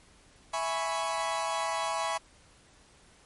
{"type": "chord", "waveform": "40% pulse", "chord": "C# minor seventh", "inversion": "first", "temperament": "equal", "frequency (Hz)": [659.3, 830.6, 987.8, 1108.7], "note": ["E5", "G#5", "B5", "C#6"], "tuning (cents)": [0, 0, 0, 0], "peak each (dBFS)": -34, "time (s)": [0.53, 2.18], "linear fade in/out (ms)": 10, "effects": ["pink hiss -59 dBFS RMS until 3.25 s", "MP3 48 kbps"]}